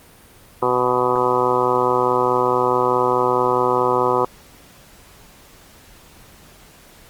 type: harmonic tone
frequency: 124.7 Hz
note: B2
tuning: 17 cents sharp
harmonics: 1 / 2 / 3 / 4 / 5 / 6 / 7 / 8 / 9 / 10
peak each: -32 / -30 / -21 / -21 / -31 / -26 / -25 / -21 / -26 / -25 dBFS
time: 0.62-4.25 s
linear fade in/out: 5 ms
effects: pink hiss -47 dBFS RMS until 7.09 s + Opus 32 kbps